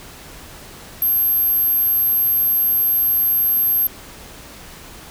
sine tone, 12490 Hz, G9, 7 cents flat, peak -14 dBFS, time 1.02-3.87 s, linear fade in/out 2 ms, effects pink hiss -39 dBFS RMS until 5.1 s

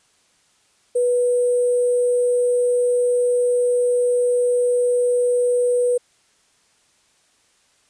sine tone with sample-and-hold, 490.1 Hz, B4, 13 cents flat, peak -15 dBFS, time 0.95-5.98 s, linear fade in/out 10 ms, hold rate 8820 Hz, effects white hiss -60 dBFS RMS until 7.89 s + resampled to 22050 Hz

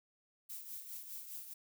violet noise with tremolo, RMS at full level -45 dBFS, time 0.49-1.54 s, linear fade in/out 10 ms, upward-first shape sine, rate 4.9 Hz, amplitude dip 55%, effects none

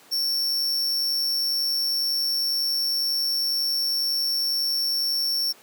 45% pulse tone with amplitude modulation, 5450 Hz, F8, 43 cents flat, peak -21 dBFS, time 0.11-5.53 s, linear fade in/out 20 ms, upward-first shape sine, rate 142 Hz, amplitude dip 30%, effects pink hiss -51 dBFS RMS until 5.62 s + high-pass 300 Hz 12 dB/octave

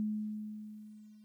sine tone with level ramp, 213 Hz, G#3, 44 cents sharp, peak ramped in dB -30 to -55 dBFS, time 0-1.24 s, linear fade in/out 0 ms, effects 12-bit

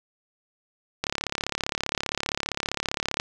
click train, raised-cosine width 0.2 ms, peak -8 dBFS, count 77, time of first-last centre 1.04-3.199 s, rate 35.2 Hz, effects none

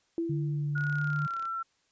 sine tone with exponential decay, 333.8 Hz, E4, 22 cents sharp, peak -26 dBFS, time 0.18-1.01 s, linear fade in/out 1 ms, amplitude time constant 180 ms
sine tone with vibrato, 146.83 Hz, D3, in tune, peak -28 dBFS, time 0.29-1.27 s, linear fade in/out 10 ms, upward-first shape sine, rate 1.5 Hz, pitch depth 12 cents each way
sine tone with pitch glide, 1444 to 1347.3 Hz, F#6 to E6, -43 to +37 cents, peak -31 dBFS, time 0.75-1.63 s, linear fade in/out 10 ms, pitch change -120 cents, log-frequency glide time 0.92-1.41 s
click train, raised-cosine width 0.2 ms, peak -32 dBFS, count 24, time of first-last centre 0.78-1.454 s, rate 34.1 Hz
effects white hiss -71 dBFS RMS until 1.91 s + resampled to 16000 Hz

